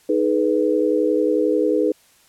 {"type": "chord", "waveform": "sine", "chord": "G# minor", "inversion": "second", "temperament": "equal with one note detuned", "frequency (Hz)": [311.1, 422.8, 493.9], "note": ["D#4", "G#4", "B4"], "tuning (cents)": [0, 31, 0], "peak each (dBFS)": -20, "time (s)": [0.09, 1.92], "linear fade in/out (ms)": 5, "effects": ["white hiss -55 dBFS RMS until 2.28 s", "low-pass 12000 Hz 12 dB/octave"]}